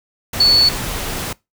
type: tone in noise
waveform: sine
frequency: 4435 Hz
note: C#8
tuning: in tune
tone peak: -8 dBFS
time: 0.4-0.69 s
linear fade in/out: 5 ms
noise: pink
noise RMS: -24 dBFS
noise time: 0.33-1.33 s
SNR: +13 dB
effects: noise-tail reverb RT60 0.2 s tail -22 dB re dry